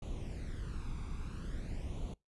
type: noise with flanger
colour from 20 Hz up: brown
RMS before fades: -40 dBFS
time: 0.02-2.14 s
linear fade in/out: 5 ms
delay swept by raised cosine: 0.29 to 0.84 ms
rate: 0.49 Hz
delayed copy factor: +0.7
effects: noise-tail reverb RT60 0.2 s tail -24 dB re dry + resampled to 24000 Hz